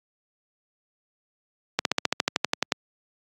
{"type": "slowing click train", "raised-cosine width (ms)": 0.2, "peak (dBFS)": -3, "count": 13, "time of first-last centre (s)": [1.79, 2.722], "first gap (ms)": 62, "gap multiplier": 1.04, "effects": ["high-pass 150 Hz 12 dB/octave", "AAC 48 kbps"]}